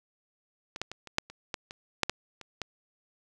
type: clicks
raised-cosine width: 0.2 ms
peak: -21 / -14 / -22 / -27 / -7 / -28 / -15 / -24 / -6 / -11 / -26 / -16 dBFS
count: 12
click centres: 0.761 / 0.816 / 0.916 / 1.073 / 1.184 / 1.3 / 1.542 / 1.709 / 2.033 / 2.096 / 2.413 / 2.617 s
effects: none